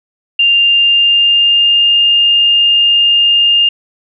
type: tone with pitch glide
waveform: sine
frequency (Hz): 2794 to 2817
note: F7 to F7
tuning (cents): 0 to +14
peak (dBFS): -6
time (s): 0.39-3.69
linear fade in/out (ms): 5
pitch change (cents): +14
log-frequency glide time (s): 0.49-1.92
effects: none